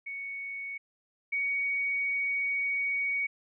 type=tone pair in turn; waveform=sine; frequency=2224 / 2243 Hz; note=C#7 / C#7; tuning=+5 / +20 cents; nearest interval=unison; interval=15 cents; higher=second; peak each=-35 / -27 dBFS; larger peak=second; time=0.06-0.78 / 1.32-3.27 s; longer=second; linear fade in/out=10 ms; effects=none